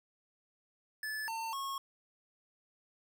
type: tone with pitch steps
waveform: square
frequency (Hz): 1734 / 902 / 1093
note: A6 / A5 / C#6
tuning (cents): -26 / +43 / -25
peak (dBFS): -37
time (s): 1.03-1.78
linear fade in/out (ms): 2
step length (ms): 250
effects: none